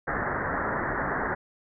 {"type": "low-pass noise", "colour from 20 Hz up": "white", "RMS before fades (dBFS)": -29, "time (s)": [0.07, 1.35], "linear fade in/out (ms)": 10, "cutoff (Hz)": 1900, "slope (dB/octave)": 96, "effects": []}